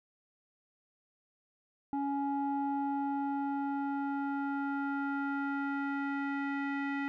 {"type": "tone with low-pass filter sweep", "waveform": "square", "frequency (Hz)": 279.3, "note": "C#4", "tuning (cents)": 13, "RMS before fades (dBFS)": -34, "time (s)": [1.93, 7.08], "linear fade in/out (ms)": 0, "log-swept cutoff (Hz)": [770, 2000], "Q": 3, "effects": []}